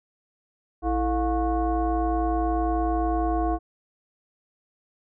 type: tone with frequency modulation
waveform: sine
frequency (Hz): 328.5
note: E4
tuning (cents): -6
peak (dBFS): -21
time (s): 0.82-3.59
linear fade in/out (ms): 50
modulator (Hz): 384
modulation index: 1.4
effects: none